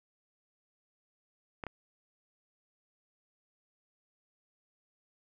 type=clicks; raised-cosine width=0.5 ms; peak=-23 dBFS; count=2; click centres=1.638 / 1.667 s; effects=none